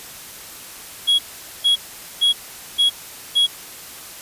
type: tone bursts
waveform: triangle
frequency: 3322 Hz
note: G#7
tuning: in tune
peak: -11 dBFS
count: 5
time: 1.07-3.47 s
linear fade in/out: 20 ms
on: 120 ms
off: 450 ms
effects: white hiss -37 dBFS RMS until 4.21 s + resampled to 32000 Hz